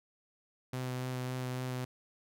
sawtooth tone with vibrato, 127.3 Hz, C3, 47 cents flat, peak -31 dBFS, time 0.73-1.85 s, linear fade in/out 5 ms, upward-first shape sine, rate 3.6 Hz, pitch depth 12 cents each way, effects none

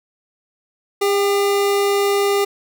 square tone pair together, 402.7 / 793 Hz, G4 / G5, +47 / +20 cents, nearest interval octave, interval 1173 cents, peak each -16 / -25 dBFS, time 1.01-2.45 s, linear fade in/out 10 ms, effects none

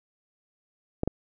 clicks, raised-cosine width 2 ms, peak -12 dBFS, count 2, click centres 1.034 / 1.076 s, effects none

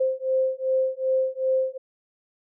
sine beating tone pair, 522 / 524.6 Hz, C5 / C5, -4 / +4 cents, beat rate 2.6 Hz, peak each -24 dBFS, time 0-1.78 s, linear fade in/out 10 ms, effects none

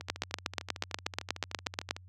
two click trains, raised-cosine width 0.2 ms, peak -12 / -22 dBFS, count 16 / 27, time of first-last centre 0.1-1.909 / 0.01-1.965 s, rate 8.29 / 13.3 Hz, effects added 91 Hz sine -37 dBFS peak until 2.08 s + high-pass 200 Hz 12 dB/octave

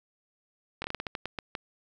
slowing click train, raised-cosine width 0.3 ms, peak -17 dBFS, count 11, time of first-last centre 0.82-1.552 s, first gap 22 ms, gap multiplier 1.25, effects 9-bit

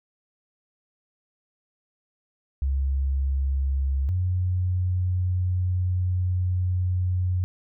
sine tone pair in turn, 68 / 90.98 Hz, C#2 / F#2, -33 / -29 cents, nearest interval perfect fourth, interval 504 cents, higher second, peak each -21 dBFS, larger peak neither, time 2.62-4.09 / 4.09-7.44 s, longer second, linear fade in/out 0 ms, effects none

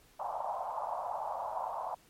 white band-pass noise, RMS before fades -37 dBFS, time 0.19-1.95 s, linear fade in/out 10 ms, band 630 to 1000 Hz, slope 48 dB/octave, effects pink hiss -63 dBFS RMS until 2.09 s + MP3 64 kbps

